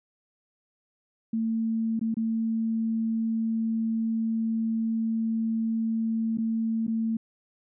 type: tone with dropouts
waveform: sine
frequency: 224.7 Hz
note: A3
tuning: 37 cents sharp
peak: -24 dBFS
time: 1.33-7.17 s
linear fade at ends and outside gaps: 5 ms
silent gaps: 1.994-2.012 / 2.143-2.168 / 6.374-6.383 / 6.868-6.878 s
effects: none